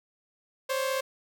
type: tone pair together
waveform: sawtooth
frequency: 527 / 562.4 Hz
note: C5 / C#5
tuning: +12 / +25 cents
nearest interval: minor second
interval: 113 cents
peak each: -24 / -30 dBFS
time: 0.69-1.01 s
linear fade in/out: 10 ms
effects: none